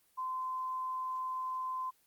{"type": "tone", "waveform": "sine", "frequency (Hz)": 1031, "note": "C6", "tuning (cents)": -26, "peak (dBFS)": -34, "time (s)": [0.17, 1.91], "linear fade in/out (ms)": 20, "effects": ["white hiss -70 dBFS RMS until 2.06 s", "Opus 24 kbps"]}